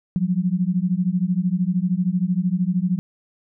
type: beating tone pair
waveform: sine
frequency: 174.8 / 187.8 Hz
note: F3 / F#3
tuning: +2 / +26 cents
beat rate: 13 Hz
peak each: -21 dBFS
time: 0.16-2.99 s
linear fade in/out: 0 ms
effects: none